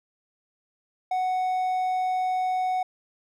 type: tone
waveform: triangle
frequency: 741 Hz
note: F#5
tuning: 2 cents sharp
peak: -21 dBFS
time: 1.11-2.83 s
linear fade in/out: 5 ms
effects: none